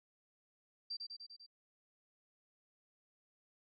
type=tone with echo; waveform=sine; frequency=4700 Hz; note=D8; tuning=1 cent sharp; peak=-39 dBFS; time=0.9-0.97 s; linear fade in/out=10 ms; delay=99 ms; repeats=5; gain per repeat=-3 dB; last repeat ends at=1.465 s; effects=none